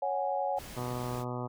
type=chord; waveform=sine; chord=C# suspended fourth; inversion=none; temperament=equal; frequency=554.4 / 740 / 830.6 Hz; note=C#5 / F#5 / G#5; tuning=0 / 0 / 0 cents; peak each=-33 dBFS; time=0.02-0.59 s; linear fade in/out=5 ms
type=noise; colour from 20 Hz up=pink; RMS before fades=-45 dBFS; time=0.56-1.25 s; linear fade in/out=50 ms
type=harmonic tone; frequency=123.47 Hz; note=B2; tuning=in tune; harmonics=1 / 2 / 3 / 4 / 5 / 6 / 7 / 8 / 9 / 10; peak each=-37 / -40 / -42 / -43 / -44 / -45 / -45 / -46 / -47 / -47 dBFS; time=0.76-1.48 s; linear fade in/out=20 ms
effects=none